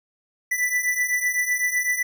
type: beating tone pair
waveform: square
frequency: 1975.5 / 1983.4 Hz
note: B6 / B6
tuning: 0 / +7 cents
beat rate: 7.9 Hz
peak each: -27 / -23 dBFS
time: 0.51-2.03 s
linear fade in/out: 10 ms
effects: none